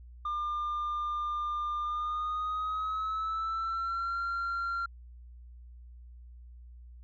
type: tone with pitch glide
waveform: sine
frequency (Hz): 1200 to 1378.4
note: D6 to F6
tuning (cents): +37 to -23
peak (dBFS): -28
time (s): 0.25-4.86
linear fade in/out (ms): 5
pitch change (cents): +240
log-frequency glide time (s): 1.82-4.18
effects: tanh soft clip ceiling -29 dBFS + added 60 Hz sine -47 dBFS peak until 7.03 s